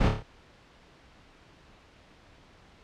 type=noise with echo; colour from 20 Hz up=brown; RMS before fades=-21 dBFS; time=0-0.09 s; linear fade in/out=10 ms; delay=28 ms; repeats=5; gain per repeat=-4 dB; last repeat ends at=0.23 s; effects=pink hiss -56 dBFS RMS until 2.83 s + low-pass 4000 Hz 12 dB/octave